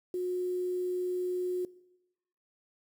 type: tone with quantisation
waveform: sine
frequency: 362.3 Hz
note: F#4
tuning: 36 cents flat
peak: -30 dBFS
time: 0.14-1.65 s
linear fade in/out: 2 ms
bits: 9
effects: noise-tail reverb RT60 0.9 s tail -20 dB re dry